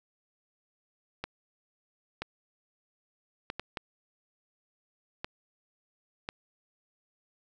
clicks, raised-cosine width 0.3 ms, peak -18 dBFS, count 7, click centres 1.24 / 2.22 / 3.501 / 3.596 / 3.772 / 5.245 / 6.289 s, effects none

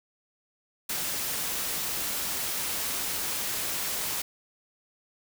white noise, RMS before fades -31 dBFS, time 0.89-4.22 s, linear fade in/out 5 ms, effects none

